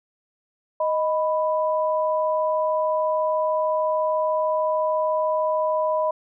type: tone pair together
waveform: sine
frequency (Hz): 623.7 / 990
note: D#5 / B5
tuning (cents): +4 / +4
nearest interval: minor sixth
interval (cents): 800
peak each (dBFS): -21 / -24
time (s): 0.8-6.11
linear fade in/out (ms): 5
effects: none